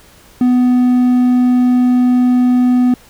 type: tone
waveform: triangle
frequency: 248.8 Hz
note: B3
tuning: 13 cents sharp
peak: -6 dBFS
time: 0.41-2.94 s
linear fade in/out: 2 ms
effects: pink hiss -44 dBFS RMS until 3.09 s